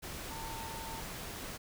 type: tone in noise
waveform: sine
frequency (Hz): 900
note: A5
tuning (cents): +39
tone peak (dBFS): -44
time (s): 0.3-1.01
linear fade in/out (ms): 20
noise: pink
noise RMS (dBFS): -43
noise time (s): 0.02-1.58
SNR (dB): -4
effects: none